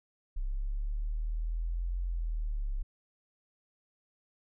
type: linear two-way sweep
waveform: sine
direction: up then down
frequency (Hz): 32.7 to 44.38 to 32.7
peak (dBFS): -30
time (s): 0.36-2.83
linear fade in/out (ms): 10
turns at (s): 2.01
effects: none